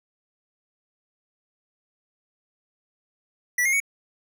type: tone with pitch steps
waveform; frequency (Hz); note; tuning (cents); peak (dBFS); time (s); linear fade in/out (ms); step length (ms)
square; 1958 / 2132 / 2232; B6 / C7 / C#7; -15 / +32 / +11; -20; 3.58-3.802; 5; 74
effects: none